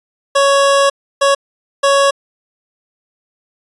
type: tone bursts at uneven times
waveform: 25% pulse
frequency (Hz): 556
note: C#5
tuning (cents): +5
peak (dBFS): -5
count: 3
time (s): 0.35-0.9 / 1.21-1.35 / 1.83-2.11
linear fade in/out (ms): 10
effects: resampled to 24000 Hz